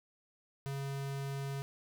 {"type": "tone", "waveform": "square", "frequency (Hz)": 138.1, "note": "C#3", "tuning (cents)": -6, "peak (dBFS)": -37, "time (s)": [0.66, 1.62], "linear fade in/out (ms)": 0, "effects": []}